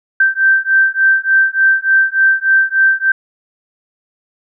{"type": "beating tone pair", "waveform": "sine", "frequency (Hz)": [1560, 1563.4], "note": ["G6", "G6"], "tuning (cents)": [-9, -5], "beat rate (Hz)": 3.4, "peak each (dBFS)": -12, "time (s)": [0.2, 3.12], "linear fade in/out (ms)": 5, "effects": []}